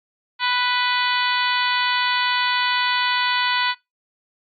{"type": "harmonic tone with a mistuned harmonic", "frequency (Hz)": 493.9, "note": "B4", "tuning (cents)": 0, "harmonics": [2, 3, 4, 5, 6, 7, 8, 9], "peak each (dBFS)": [-23, -25, -26, -27, -28, -28, -29, -30], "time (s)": [0.39, 3.75], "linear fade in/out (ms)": 50, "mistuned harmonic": 6, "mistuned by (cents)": 21, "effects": ["noise-tail reverb RT60 0.2 s tail -22 dB re dry", "Opus 48 kbps"]}